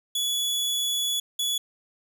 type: tone pair in turn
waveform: sawtooth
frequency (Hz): 3407 / 3407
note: G#7 / G#7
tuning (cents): +44 / +44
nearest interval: unison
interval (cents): 0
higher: neither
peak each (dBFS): -21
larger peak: neither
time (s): 0.15-1.2 / 1.39-1.58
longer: first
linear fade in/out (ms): 5
effects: none